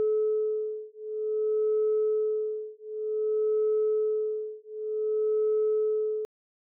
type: beating tone pair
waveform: sine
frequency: 430 / 430.54 Hz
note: A4 / A4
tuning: -40 / -38 cents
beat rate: 0.54 Hz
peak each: -27 dBFS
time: 0-6.25 s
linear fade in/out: 0 ms
effects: tanh soft clip ceiling -18 dBFS